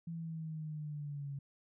sine linear sweep, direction down, 167.6 to 138.59 Hz, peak -39 dBFS, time 0.07-1.39 s, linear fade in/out 5 ms, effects none

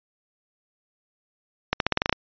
accelerating click train, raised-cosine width 0.3 ms, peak -4 dBFS, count 9, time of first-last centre 1.73-2.127 s, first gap 72 ms, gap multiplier 0.89, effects resampled to 11025 Hz

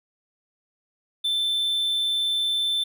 triangle tone, 3539 Hz, A7, 9 cents sharp, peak -20 dBFS, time 1.24-2.84 s, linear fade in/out 10 ms, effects none

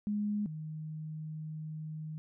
sine tone pair in turn, 207.7 / 155.6 Hz, G#3 / D#3, 0 / 0 cents, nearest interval perfect fourth, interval 500 cents, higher first, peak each -30 / -38 dBFS, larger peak first, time 0.07-0.46 / 0.46-2.18 s, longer second, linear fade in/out 0 ms, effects none

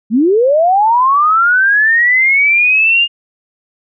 sine linear sweep, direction up, 200.9 to 2843 Hz, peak -7 dBFS, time 0.1-3.08 s, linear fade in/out 50 ms, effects none

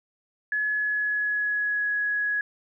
sine tone with pitch glide, 1700 to 1674.7 Hz, G#6 to G#6, +40 to +14 cents, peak -23 dBFS, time 0.52-2.41 s, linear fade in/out 2 ms, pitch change -26 cents, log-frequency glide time 0.7-1.88 s, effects none

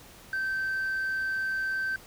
sine tone, 1552 Hz, G6, 18 cents flat, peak -25 dBFS, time 0.33-1.96 s, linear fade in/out 2 ms, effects tanh soft clip ceiling -26 dBFS + pink hiss -51 dBFS RMS until 2.06 s

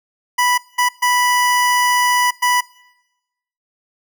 25% pulse tone bursts at uneven times, 985 Hz, B5, 5 cents flat, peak -9 dBFS, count 4, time 0.38-0.58 / 0.78-0.89 / 1.02-2.31 / 2.42-2.61 s, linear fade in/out 10 ms, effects noise-tail reverb RT60 1.0 s tail -23 dB re dry

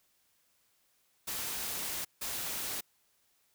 white noise bursts at uneven times, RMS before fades -37 dBFS, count 2, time 1.27-2.05 / 2.21-2.81 s, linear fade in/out 10 ms, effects white hiss -72 dBFS RMS until 3.54 s

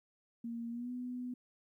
sine tone with pitch glide, 233.1 to 248.4 Hz, A#3 to B3, 0 to +10 cents, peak -38 dBFS, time 0.44-1.34 s, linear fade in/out 5 ms, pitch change +110 cents, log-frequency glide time 0.7-0.91 s, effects 13-bit

